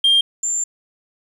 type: tone pair in turn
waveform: sine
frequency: 3200 / 7255 Hz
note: G7 / A#8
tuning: +35 / -48 cents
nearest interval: octave + major second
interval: 1417 cents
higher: second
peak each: -9 / -18 dBFS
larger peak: first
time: 0.04-0.21 / 0.43-0.64 s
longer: second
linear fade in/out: 5 ms
effects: tanh soft clip ceiling -9 dBFS + 8-bit